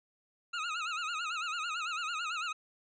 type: tone with vibrato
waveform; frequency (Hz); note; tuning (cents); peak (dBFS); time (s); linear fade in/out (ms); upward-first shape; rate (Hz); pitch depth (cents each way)
25% pulse; 1333; E6; +19; -30; 0.53-2.53; 10; sine; 9; 130
effects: resampled to 16000 Hz